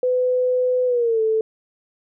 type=tone with pitch glide; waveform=sine; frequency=503 to 440.4 Hz; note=B4 to A4; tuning=+32 to +2 cents; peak=-16 dBFS; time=0.03-1.41 s; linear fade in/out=2 ms; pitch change=-230 cents; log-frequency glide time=0.86-1.21 s; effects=none